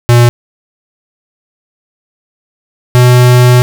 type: tone pair in turn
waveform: square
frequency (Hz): 120 / 124.02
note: B2 / B2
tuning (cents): -49 / +8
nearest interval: minor second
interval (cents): 57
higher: second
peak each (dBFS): -3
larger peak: neither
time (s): 0.09-0.29 / 2.95-3.62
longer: second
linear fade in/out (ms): 0
effects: none